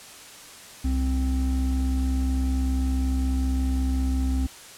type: tone pair together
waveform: triangle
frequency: 65.41 / 261.6 Hz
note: C2 / C4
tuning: 0 / 0 cents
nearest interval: 2 octaves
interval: 2400 cents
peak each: -20 / -26 dBFS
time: 0.84-4.47 s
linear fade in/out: 10 ms
effects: white hiss -44 dBFS RMS until 4.77 s + low-pass 10000 Hz 12 dB/octave